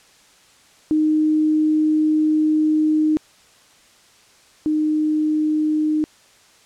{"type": "tone pair in turn", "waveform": "sine", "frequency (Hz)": [308.9, 307.2], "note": ["D#4", "D#4"], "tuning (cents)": [-12, -22], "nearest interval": "unison", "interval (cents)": 10, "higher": "first", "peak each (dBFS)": [-14, -16], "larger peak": "first", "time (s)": [[0.91, 3.17], [4.66, 6.04]], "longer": "first", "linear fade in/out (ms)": 0, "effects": ["white hiss -52 dBFS RMS until 6.65 s", "low-pass 8000 Hz 12 dB/octave"]}